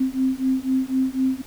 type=beating tone pair; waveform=sine; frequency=260 / 264 Hz; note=C4 / C4; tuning=-11 / +16 cents; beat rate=4 Hz; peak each=-22 / -22 dBFS; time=0-1.42 s; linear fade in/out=10 ms; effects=pink hiss -45 dBFS RMS until 1.46 s